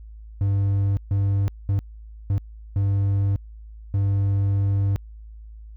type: tone bursts at uneven times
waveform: triangle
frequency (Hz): 99.2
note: G2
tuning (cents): +21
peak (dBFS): -16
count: 6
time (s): 0.41-0.97 / 1.11-1.48 / 1.69-1.79 / 2.3-2.38 / 2.76-3.36 / 3.94-4.96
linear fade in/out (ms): 0
effects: added 54 Hz sine -38 dBFS peak until 5.76 s